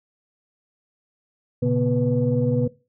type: tone cluster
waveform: sine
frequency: 119.5 / 139.2 / 243.7 / 491.9 Hz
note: A#2 / C#3 / B3 / B4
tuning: +43 / +8 / -23 / -7 cents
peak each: -23 dBFS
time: 1.62-2.68 s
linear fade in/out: 10 ms
effects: noise-tail reverb RT60 0.3 s tail -19 dB re dry + tanh soft clip ceiling -9 dBFS